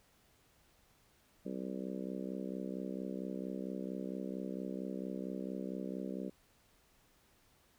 harmonic tone, 64.4 Hz, C2, 27 cents flat, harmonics 3 / 4 / 5 / 6 / 7 / 8 / 9, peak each -42 / -44 / -46 / -48 / -49 / -50 / -51 dBFS, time 1.45-6.3 s, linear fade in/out 10 ms, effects pink hiss -69 dBFS RMS until 7.78 s

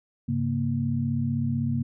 sine tone cluster, 101.5 / 137.4 / 233.6 Hz, G#2 / C#3 / A#3, -39 / -15 / +4 cents, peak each -30 / -27 / -27 dBFS, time 0.28-1.83 s, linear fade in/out 10 ms, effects none

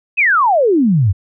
sine exponential sweep, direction down, 2661 to 87.31 Hz, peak -9 dBFS, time 0.17-1.13 s, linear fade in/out 20 ms, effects none

